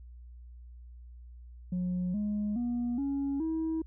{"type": "tone with pitch steps", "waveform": "sine", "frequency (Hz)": [180.3, 208.3, 240.7, 278.1, 321.3], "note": ["F#3", "G#3", "B3", "C#4", "E4"], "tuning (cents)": [-45, 5, -44, 6, -44], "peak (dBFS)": -27, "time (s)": [1.72, 3.82], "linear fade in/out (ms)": 5, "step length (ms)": 420, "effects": ["tanh soft clip ceiling -27 dBFS", "added 60 Hz sine -46 dBFS peak until 3.86 s"]}